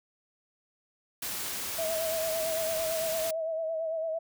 white noise, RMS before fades -35 dBFS, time 1.22-3.31 s, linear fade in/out 5 ms
sine tone with vibrato, 646 Hz, E5, 35 cents flat, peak -29 dBFS, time 1.78-4.19 s, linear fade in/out 10 ms, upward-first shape sine, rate 8.9 Hz, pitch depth 43 cents each way
effects none

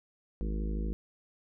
harmonic tone, 52.7 Hz, G#1, 26 cents sharp, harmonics 1 / 3 / 4 / 5 / 6 / 7 / 8 / 9, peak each -31 / -41 / -40 / -49 / -45 / -47 / -53 / -49 dBFS, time 0.41-0.93 s, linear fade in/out 0 ms, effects none

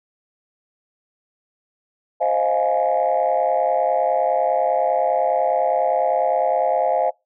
sine chord, F minor seventh, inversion second, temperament just, 523.8 / 628.6 / 698.5 / 838.1 Hz, C5 / Eb5 / F5 / Ab5, +2 / +18 / 0 / +16 cents, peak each -22 / -21 / -20 / -22 dBFS, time 2.2-7.11 s, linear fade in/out 20 ms, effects noise-tail reverb RT60 0.2 s tail -23 dB re dry + tanh soft clip ceiling -9 dBFS

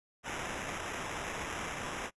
violet noise with sample-and-hold, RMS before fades -39 dBFS, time 0.23-2.11 s, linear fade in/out 50 ms, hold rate 4410 Hz, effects noise-tail reverb RT60 0.1 s tail -23 dB re dry + resampled to 24000 Hz

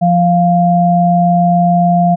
sine tone pair together, 174.61 / 698.4 Hz, F3 / F5, 0 / 0 cents, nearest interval 2 octaves, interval 2400 cents, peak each -10 dBFS, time 0.01-2.16 s, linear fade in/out 20 ms, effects none

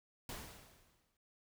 pink noise with exponential decay, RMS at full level -44 dBFS, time 0.29-1.17 s, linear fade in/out 2 ms, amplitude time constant 190 ms, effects noise-tail reverb RT60 0.2 s tail -25 dB re dry

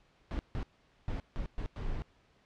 brown noise bursts at uneven times, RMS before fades -35 dBFS, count 6, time 0.31-0.39 / 0.55-0.63 / 1.08-1.2 / 1.36-1.46 / 1.58-1.66 / 1.76-2.02 s, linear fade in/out 0 ms, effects pink hiss -67 dBFS RMS until 2.45 s + low-pass 4000 Hz 12 dB/octave

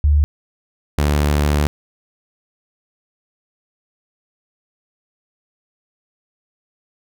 sine / sawtooth tone pair in turn, 73.5 / 73.5 Hz, D2 / D2, +2 / +2 cents, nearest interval unison, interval 0 cents, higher neither, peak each -10 dBFS, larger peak neither, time 0.04-0.24 / 0.98-1.67 s, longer second, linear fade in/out 0 ms, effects none

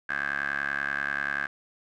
15% pulse tone with band-pass filter, 70.4 Hz, C#2, 27 cents sharp, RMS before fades -30 dBFS, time 0.09-1.47 s, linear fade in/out 5 ms, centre 1600 Hz, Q 9.8, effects none

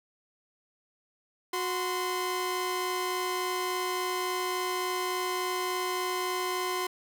sawtooth tone pair together, 366 / 1034.5 Hz, F#4 / C6, -19 / -20 cents, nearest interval octave + tritone, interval 1799 cents, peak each -28 dBFS, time 1.53-6.87 s, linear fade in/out 5 ms, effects none

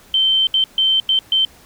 sine tone bursts at uneven times, 3106 Hz, G7, 17 cents flat, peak -12 dBFS, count 5, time 0.14-0.47 / 0.54-0.64 / 0.78-1 / 1.09-1.19 / 1.32-1.45 s, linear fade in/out 2 ms, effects pink hiss -47 dBFS RMS until 1.65 s

